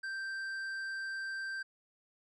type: tone with tanh clipping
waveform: sine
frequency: 1568 Hz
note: G6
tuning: in tune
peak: -38 dBFS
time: 0.03-1.63 s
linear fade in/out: 10 ms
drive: 8 dB
effects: none